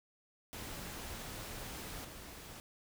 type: noise with level steps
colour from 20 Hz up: pink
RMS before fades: -45 / -50 dBFS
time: 0.53-2.6 s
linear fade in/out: 0 ms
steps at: 2.04 s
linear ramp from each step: 10 ms
effects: none